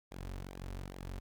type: tone with flanger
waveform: sawtooth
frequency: 46.25 Hz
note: F#1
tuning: in tune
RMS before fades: -44 dBFS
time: 0.11-1.2 s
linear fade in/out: 10 ms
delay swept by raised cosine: 0.66 to 6.46 ms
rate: 2.4 Hz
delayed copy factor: -0.6
effects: 12-bit